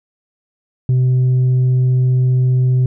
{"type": "tone with tanh clipping", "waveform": "sine", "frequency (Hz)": 127.5, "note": "C3", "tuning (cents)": -44, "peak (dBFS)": -11, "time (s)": [0.89, 2.86], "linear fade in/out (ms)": 2, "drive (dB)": 2, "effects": []}